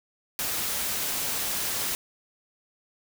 white noise with amplitude modulation, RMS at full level -28 dBFS, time 0.39-1.95 s, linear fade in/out 0 ms, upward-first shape sine, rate 258 Hz, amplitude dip 25%, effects none

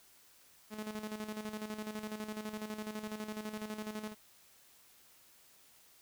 sawtooth tone with tremolo, 214.1 Hz, A3, 47 cents flat, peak -34 dBFS, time 0.7-4.15 s, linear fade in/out 50 ms, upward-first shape square, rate 12 Hz, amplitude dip 60%, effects white hiss -63 dBFS RMS until 6.01 s

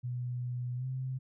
sine tone with pitch glide, 123.47 to 130.21 Hz, B2 to C3, 0 to -8 cents, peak -33 dBFS, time 0.03-1.19 s, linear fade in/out 20 ms, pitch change +92 cents, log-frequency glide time 0.76-0.86 s, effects none

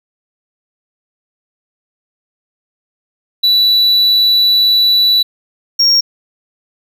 triangle tone pair in turn, 3951 / 5564 Hz, B7 / F8, 0 / -7 cents, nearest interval tritone, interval 593 cents, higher second, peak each -6 dBFS, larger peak neither, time 3.43-5.23 / 5.79-6.01 s, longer first, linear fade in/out 10 ms, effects none

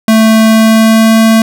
square tone with pitch glide, 221.1 to 223.2 Hz, A3 to A3, +9 to +25 cents, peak -4 dBFS, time 0.08-1.42 s, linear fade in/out 2 ms, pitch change +16 cents, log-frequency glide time 0.44-1.17 s, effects none

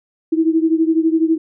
sine beating tone pair, 320 / 332 Hz, D#4 / E4, +49 / +12 cents, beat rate 12 Hz, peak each -14 / -17 dBFS, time 0.32-1.38 s, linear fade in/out 10 ms, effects none

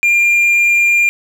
triangle tone, 2397 Hz, D7, 35 cents sharp, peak -7 dBFS, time 0.03-1.09 s, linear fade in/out 0 ms, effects none

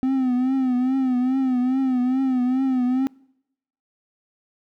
triangle tone with vibrato, 257.1 Hz, C4, 30 cents flat, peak -16 dBFS, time 0.03-3.07 s, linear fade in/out 0 ms, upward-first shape triangle, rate 2.4 Hz, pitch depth 83 cents each way, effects noise-tail reverb RT60 0.8 s tail -26 dB re dry

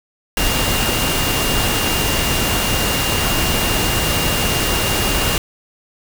sine tone in noise, 2810 Hz, F7, 10 cents sharp, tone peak -24 dBFS, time 0.37-5.38 s, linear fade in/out 2 ms, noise pink, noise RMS -18 dBFS, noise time 0.37-5.38 s, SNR -9 dB, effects none

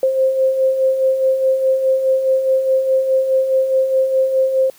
sine beating tone pair, 523 / 527.8 Hz, C5 / C5, -1 / +15 cents, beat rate 4.8 Hz, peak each -22 / -13 dBFS, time 0.03-4.7 s, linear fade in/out 2 ms, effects white hiss -48 dBFS RMS until 4.78 s

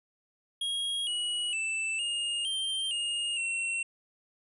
square tone with pitch steps, 3279 / 2914 / 2648 / 2840 / 3153 / 2844 / 2718 Hz, G#7 / F#7 / E7 / F7 / G7 / F7 / F7, -23 / -27 / +7 / +28 / +9 / +31 / -48 cents, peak -30 dBFS, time 0.61-3.83 s, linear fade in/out 5 ms, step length 460 ms, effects resampled to 24000 Hz

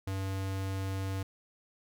square tone, 96.3 Hz, G2, 30 cents flat, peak -33 dBFS, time 0.07-1.23 s, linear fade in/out 5 ms, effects none

